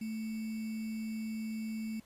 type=tone with sample-and-hold; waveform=sine; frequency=220 Hz; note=A3; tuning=in tune; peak=-35 dBFS; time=0.01-2 s; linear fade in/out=5 ms; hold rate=2450 Hz; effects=pink hiss -64 dBFS RMS until 2.05 s + resampled to 32000 Hz